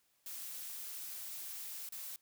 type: noise with dropouts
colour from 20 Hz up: blue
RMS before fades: -45 dBFS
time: 0.26-2.16 s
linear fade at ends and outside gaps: 2 ms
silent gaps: 1.89-1.922 s
effects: white hiss -75 dBFS RMS until 2.21 s